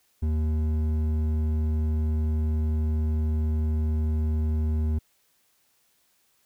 sine tone with hard clipping, 77.78 Hz, D#2, in tune, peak -24 dBFS, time 0.22-4.99 s, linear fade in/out 10 ms, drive 8 dB, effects white hiss -67 dBFS RMS until 6.45 s

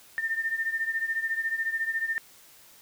sine beating tone pair, 1803 / 1817 Hz, A6 / A#6, +42 / -45 cents, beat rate 14 Hz, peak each -28 / -32 dBFS, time 0.18-2.18 s, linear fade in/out 0 ms, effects white hiss -54 dBFS RMS until 2.81 s

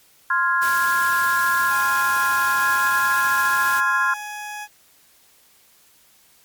sine chord, F minor, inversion second, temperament equal, 1046.5 / 1396.9 / 1661.2 Hz, C6 / F6 / Ab6, 0 / 0 / 0 cents, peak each -21 dBFS, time 0.3-4.14 s, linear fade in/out 5 ms
white noise, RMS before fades -31 dBFS, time 0.61-3.81 s, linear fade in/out 20 ms
20% pulse tone with pitch glide, 830.6 to 837.8 Hz, G#5 to G#5, 0 to +15 cents, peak -25 dBFS, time 1.68-4.68 s, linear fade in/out 50 ms, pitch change +15 cents, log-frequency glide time 2.52-3.11 s
effects white hiss -55 dBFS RMS until 6.44 s + MP3 96 kbps

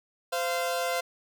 sawtooth tone pair together, 517 / 690.1 Hz, C5 / F5, -21 / -21 cents, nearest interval perfect fourth, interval 500 cents, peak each -26 dBFS, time 0.32-1.01 s, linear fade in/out 10 ms, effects none

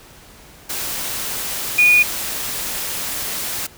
sine tone in noise, 2453 Hz, D#7, 25 cents flat, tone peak -9 dBFS, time 1.78-2.03 s, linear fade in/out 10 ms, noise white, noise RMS -25 dBFS, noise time 0.69-3.67 s, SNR +13 dB, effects pink hiss -44 dBFS RMS until 3.77 s

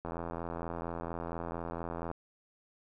click train, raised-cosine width 1 ms, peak -24 dBFS, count 175, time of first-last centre 0.05-2.114 s, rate 84.3 Hz, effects none

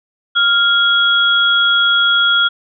sine tone pair together, 1396.9 / 3324 Hz, F6 / G#7, 0 / +1 cents, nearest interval octave + minor third, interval 1501 cents, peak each -12 / -13 dBFS, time 0.35-2.49 s, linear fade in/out 20 ms, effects none

